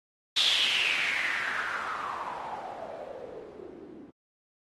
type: noise with low-pass filter sweep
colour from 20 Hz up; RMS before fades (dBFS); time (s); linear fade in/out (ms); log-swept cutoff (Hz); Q
blue; -32; 0.36-4.11; 10; 3700 to 280; 5.9
effects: AAC 32 kbps